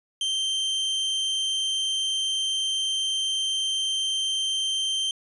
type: tone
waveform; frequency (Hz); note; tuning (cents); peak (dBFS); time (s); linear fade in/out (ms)
40% pulse; 3136; G7; 0; -23; 0.21-5.11; 2
effects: resampled to 24000 Hz